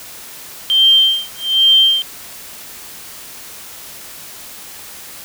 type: tone with tremolo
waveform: sine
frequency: 3152 Hz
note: G7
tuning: 9 cents sharp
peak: -6 dBFS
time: 0.7-2.02 s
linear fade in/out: 0 ms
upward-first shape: sine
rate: 1.2 Hz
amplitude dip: 100%
effects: white hiss -34 dBFS RMS until 5.24 s